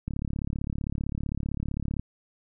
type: click train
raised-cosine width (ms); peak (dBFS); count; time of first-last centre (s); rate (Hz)
5; -18; 69; 0.08-1.995; 35.5
effects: none